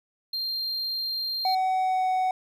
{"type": "tone", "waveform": "triangle", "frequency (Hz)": 4186, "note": "C8", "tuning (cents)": 0, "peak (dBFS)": -26, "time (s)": [0.33, 1.55], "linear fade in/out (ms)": 5}
{"type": "tone with pitch glide", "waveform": "triangle", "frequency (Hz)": [752, 745.9], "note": ["F#5", "F#5"], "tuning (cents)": [28, 14], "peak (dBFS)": -20, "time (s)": [1.45, 2.31], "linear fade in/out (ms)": 2, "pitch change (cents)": -14, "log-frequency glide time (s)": [1.69, 2.09]}
{"effects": []}